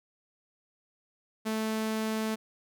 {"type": "tone", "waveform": "sawtooth", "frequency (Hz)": 219.2, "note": "A3", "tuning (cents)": -6, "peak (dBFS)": -25, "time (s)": [1.45, 2.36], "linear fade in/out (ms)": 20, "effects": []}